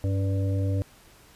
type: harmonic tone with a mistuned harmonic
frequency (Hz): 98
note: G2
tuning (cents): 0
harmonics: 1 / 3 / 5 / 6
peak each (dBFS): -23 / -33 / -37 / -39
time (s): 0.04-0.82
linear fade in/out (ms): 0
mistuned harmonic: 3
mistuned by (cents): -53
effects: pink hiss -54 dBFS RMS until 1.35 s + resampled to 32000 Hz